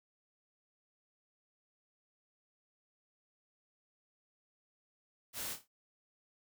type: noise with echo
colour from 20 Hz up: white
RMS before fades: -41 dBFS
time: 5.33-5.57 s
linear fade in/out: 50 ms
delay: 28 ms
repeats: 4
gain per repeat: -8 dB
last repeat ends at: 5.682 s
effects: none